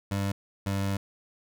25% pulse tone pair in turn, 99 / 98.37 Hz, G2 / G2, +18 / +7 cents, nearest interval unison, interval 11 cents, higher first, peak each -23 / -23 dBFS, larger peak neither, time 0.11-0.32 / 0.66-0.97 s, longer second, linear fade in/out 5 ms, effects none

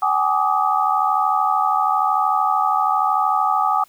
sine tone cluster, 764 / 837 / 1170 / 1251 Hz, G5 / G#5 / D6 / D#6, -45 / +13 / -7 / +9 cents, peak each -21 dBFS, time 0.02-3.84 s, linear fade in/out 5 ms, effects white hiss -54 dBFS RMS until 3.88 s

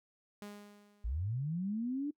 sawtooth tone with exponential decay, 205.7 Hz, G#3, 16 cents flat, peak -39 dBFS, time 0.42-1.39 s, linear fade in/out 0 ms, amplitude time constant 210 ms
sine linear sweep, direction up, 49 to 299.9 Hz, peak -33 dBFS, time 1.04-2.11 s, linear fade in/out 10 ms
effects noise-tail reverb RT60 0.1 s tail -24 dB re dry

